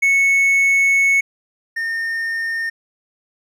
triangle tone pair in turn, 2206 / 1824.4 Hz, C#7 / A#6, -9 / -38 cents, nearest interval minor third, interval 329 cents, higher first, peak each -10 / -18 dBFS, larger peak first, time 0.02-1.21 / 1.76-2.7 s, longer first, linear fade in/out 10 ms, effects none

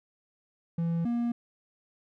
triangle tone pair in turn, 167.6 / 237 Hz, E3 / A#3, +29 / +29 cents, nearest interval tritone, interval 600 cents, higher second, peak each -24 dBFS, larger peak neither, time 0.78-1.05 / 1.05-1.32 s, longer neither, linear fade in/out 5 ms, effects none

